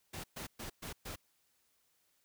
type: noise bursts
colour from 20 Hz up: pink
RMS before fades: -44 dBFS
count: 5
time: 0.13-1.16 s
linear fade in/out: 10 ms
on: 110 ms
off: 120 ms
effects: white hiss -75 dBFS RMS until 2.24 s